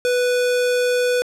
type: tone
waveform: square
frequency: 493.9 Hz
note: B4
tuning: in tune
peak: -17 dBFS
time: 0.05-1.22 s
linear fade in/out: 0 ms
effects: low-pass 11000 Hz 12 dB/octave + 9-bit